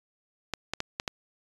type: clicks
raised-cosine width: 0.2 ms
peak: -12 dBFS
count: 5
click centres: 0.537 / 0.736 / 0.804 / 0.999 / 1.078 s
effects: resampled to 24000 Hz